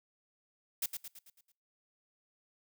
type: noise with echo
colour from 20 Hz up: blue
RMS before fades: -33 dBFS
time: 0.82-0.86 s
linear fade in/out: 5 ms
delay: 110 ms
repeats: 6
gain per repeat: -6 dB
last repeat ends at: 1.52 s
effects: noise-tail reverb RT60 0.4 s tail -23 dB re dry